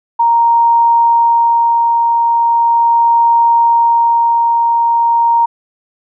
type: tone with tremolo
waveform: sine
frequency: 932.3 Hz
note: A#5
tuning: in tune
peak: -6 dBFS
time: 0.19-5.46 s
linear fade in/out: 10 ms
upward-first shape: sine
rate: 0.39 Hz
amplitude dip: 25%
effects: none